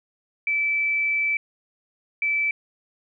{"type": "tone bursts at uneven times", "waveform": "sine", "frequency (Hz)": 2316, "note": "D7", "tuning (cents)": -25, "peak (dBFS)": -20, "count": 2, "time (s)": [[0.47, 1.37], [2.22, 2.51]], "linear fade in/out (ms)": 2, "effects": []}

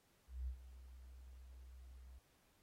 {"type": "tone with ADSR envelope", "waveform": "sine", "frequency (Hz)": 63.2, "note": "B1", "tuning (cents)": 41, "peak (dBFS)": -39, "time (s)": [0.27, 2.19], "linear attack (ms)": 200, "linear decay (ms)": 88, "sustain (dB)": -15, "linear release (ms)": 9, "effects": ["pink hiss -75 dBFS RMS until 2.62 s", "AAC 48 kbps"]}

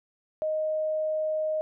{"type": "tone", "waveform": "sine", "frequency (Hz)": 622.3, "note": "D#5", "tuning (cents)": 0, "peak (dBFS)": -25, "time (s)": [0.42, 1.61], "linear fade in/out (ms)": 0, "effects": []}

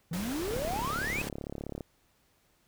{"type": "exponential sweep", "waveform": "triangle", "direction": "up", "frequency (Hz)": [157.9, 2637], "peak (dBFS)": -30, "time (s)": [0.11, 1.22], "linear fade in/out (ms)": 5}
{"type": "noise", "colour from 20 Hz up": "pink", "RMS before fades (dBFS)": -39, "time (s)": [0.13, 1.29], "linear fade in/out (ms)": 2}
{"type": "click train", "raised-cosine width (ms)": 2, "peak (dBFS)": -24, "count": 48, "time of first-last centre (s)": [0.48, 1.808], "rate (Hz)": 35.4}
{"effects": ["pink hiss -69 dBFS RMS until 2.67 s"]}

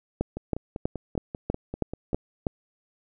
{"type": "two click trains", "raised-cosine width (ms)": 2, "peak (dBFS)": [-11, -19], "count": [8, 10], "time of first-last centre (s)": [[0.21, 2.468], [0.37, 2.131]], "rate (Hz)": [3.1, 5.11], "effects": []}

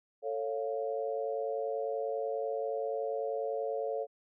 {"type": "chord", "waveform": "sine", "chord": "A augmented", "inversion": "none", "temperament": "equal with one note detuned", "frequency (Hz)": [444.1, 554.4, 698.5], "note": ["A4", "C#5", "E#5"], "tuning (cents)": [16, 0, 0], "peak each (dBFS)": [-35, -35, -39], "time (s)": [0.22, 4.07], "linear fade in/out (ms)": 50, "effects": []}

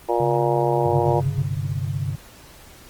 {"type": "harmonic tone", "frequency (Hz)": 118.2, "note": "A#2", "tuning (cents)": 24, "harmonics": [3, 4, 5, 6, 7, 8], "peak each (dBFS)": [-23, -24, -25, -26, -26, -27], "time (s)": [0.08, 1.21], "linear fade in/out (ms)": 20}
{"type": "tone", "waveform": "triangle", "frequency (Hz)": 137.7, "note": "C#3", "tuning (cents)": -11, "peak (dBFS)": -22, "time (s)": [0.2, 1.42], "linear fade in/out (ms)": 2}
{"type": "chord", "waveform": "sine", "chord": "G suspended fourth", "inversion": "none", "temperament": "equal", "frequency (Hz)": [98, 130.81, 146.83], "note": ["G2", "C3", "D3"], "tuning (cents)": [0, 0, 0], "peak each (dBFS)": -27, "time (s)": [0.84, 2.16], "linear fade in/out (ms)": 20}
{"effects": ["pink hiss -46 dBFS RMS until 2.89 s", "Opus 24 kbps"]}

